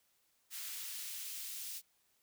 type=noise with high-pass filter sweep; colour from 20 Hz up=white; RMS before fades=-44 dBFS; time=0.5-1.82 s; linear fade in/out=50 ms; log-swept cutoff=1700 to 3400 Hz; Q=0.73; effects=white hiss -75 dBFS RMS until 2.22 s